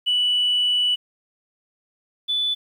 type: tone pair in turn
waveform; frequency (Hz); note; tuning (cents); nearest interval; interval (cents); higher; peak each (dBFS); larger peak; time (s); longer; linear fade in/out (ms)
sine; 2960 / 3480; F#7 / A7; 0 / -20; minor third; 280; second; -16 / -19; first; 0.06-0.96 / 2.28-2.55; first; 20
effects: tanh soft clip ceiling -13 dBFS + 9-bit